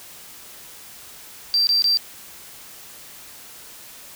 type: tone bursts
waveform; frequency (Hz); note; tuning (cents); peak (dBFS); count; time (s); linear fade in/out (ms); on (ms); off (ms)
triangle; 4699; D8; 0; -13; 3; 1.54-1.972; 0; 130; 21
effects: tanh soft clip ceiling -11 dBFS + white hiss -42 dBFS RMS until 4.15 s

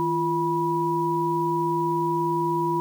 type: tone cluster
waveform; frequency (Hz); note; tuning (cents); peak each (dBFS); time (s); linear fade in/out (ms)
sine; 159.4 / 342.9 / 975; D#3 / F4 / B5; +42 / -32 / -23; -30 / -25 / -24; 0-2.8; 0
effects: 8-bit

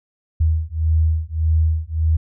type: beating tone pair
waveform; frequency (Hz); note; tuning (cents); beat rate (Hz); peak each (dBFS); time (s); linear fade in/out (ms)
sine; 78.9 / 80.6; D#2 / E2; +25 / -38; 1.7; -18; 0.4-2.17; 10
effects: none

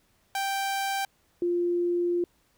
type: tone pair in turn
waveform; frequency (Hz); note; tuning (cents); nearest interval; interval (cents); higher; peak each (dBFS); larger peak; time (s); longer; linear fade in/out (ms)
sawtooth / sine; 784 / 349.2; G5 / F4; 0 / 0; octave + major second; 1400; first; -23; neither; 0.35-1.05 / 1.42-2.24; second; 2
effects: pink hiss -67 dBFS RMS until 2.57 s

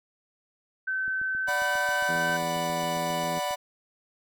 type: tone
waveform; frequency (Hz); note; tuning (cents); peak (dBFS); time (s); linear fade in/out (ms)
sine; 1534; G6; -38; -26; 0.87-2.37; 10
type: click train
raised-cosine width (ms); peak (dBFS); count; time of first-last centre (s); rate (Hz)
3; -36; 19; 1.08-3.509; 7.41
type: chord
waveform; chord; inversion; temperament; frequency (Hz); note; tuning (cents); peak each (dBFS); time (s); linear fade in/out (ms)
45% pulse; B minor; first; equal; 587.3 / 740 / 987.8; D5 / F#5 / B5; 0 / 0 / 0; -32; 1.47-3.56; 20
type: harmonic tone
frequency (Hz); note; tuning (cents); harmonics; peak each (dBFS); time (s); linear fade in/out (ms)
84; E2; +33; 2 / 3 / 4 / 5 / 6; -35 / -39 / -41 / -43 / -45; 2.08-3.4; 20
effects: none

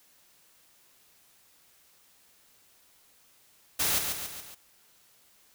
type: noise with echo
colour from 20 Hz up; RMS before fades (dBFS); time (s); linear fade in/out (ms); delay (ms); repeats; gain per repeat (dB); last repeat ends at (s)
white; -27; 3.79-3.99; 10; 140; 4; -5; 4.55
effects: white hiss -62 dBFS RMS until 5.54 s

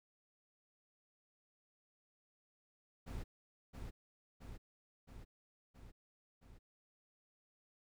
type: noise with echo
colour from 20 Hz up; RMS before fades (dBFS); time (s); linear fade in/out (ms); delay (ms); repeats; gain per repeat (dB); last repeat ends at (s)
brown; -44; 3.06-3.24; 20; 670; 5; -3; 6.59
effects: none

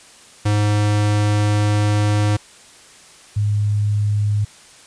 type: tone pair in turn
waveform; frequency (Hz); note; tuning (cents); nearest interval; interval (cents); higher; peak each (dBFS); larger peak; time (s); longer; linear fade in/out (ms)
square / sine; 104.4 / 103.88; G#2 / G#2; +10 / +1; unison; 9; first; -15; neither; 0.45-2.37 / 3.36-4.45; first; 10
effects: white hiss -45 dBFS RMS until 4.86 s + resampled to 22050 Hz

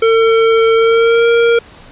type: tone with pitch glide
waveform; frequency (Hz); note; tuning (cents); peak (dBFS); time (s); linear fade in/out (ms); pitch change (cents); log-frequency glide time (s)
square; 451.7 to 466.8; A4 to A#4; +45 to +2; -8; 0.02-1.59; 5; +57; 0.74-1.28
effects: pink hiss -39 dBFS RMS until 1.91 s + resampled to 8000 Hz

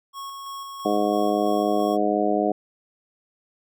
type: tone with tremolo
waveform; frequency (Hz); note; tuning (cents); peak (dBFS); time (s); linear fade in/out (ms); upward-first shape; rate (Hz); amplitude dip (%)
square; 1100; C#6; -14; -33; 0.13-1.98; 50; square; 3; 25
type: harmonic tone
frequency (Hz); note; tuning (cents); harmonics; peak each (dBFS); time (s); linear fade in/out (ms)
103.83; G#2; 0; 2 / 3 / 4 / 5 / 6 / 7; -28 / -25 / -26 / -29 / -26 / -25; 0.85-2.52; 5
effects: none

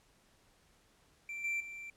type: tone with level steps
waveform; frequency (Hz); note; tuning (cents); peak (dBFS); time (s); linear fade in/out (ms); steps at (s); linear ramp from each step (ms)
triangle; 2349; D7; 0; -38 / -31 / -42; 1.29-1.9; 2; 1.44 / 1.6; 5
effects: pink hiss -68 dBFS RMS until 1.96 s + low-pass 11000 Hz 12 dB/octave

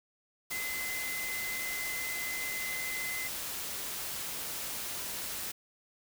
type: tone in noise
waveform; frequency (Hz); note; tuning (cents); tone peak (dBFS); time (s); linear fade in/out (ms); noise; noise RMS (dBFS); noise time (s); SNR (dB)
sine; 2048; C7; -38; -36; 0.51-3.28; 10; white; -38; 0.5-5.52; -1
effects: none

